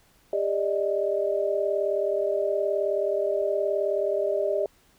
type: tone cluster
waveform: sine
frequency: 400 / 587 / 626 Hz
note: G4 / D5 / D#5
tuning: +35 / -1 / +10 cents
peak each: -27 dBFS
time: 0.33-4.66 s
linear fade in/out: 2 ms
effects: pink hiss -61 dBFS RMS until 4.98 s